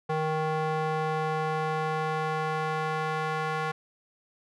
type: tone with band-pass filter sweep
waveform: square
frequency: 156.5 Hz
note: D#3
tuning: 10 cents sharp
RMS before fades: -29 dBFS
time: 0.09-3.72 s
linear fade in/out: 10 ms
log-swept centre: 750 to 1200 Hz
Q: 1.1
effects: none